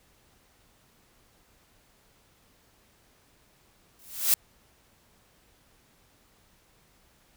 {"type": "noise with exponential growth", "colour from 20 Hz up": "blue", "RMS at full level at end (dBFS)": -18, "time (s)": [3.99, 4.34], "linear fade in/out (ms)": 1, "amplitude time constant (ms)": 74, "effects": ["pink hiss -63 dBFS RMS until 7.36 s"]}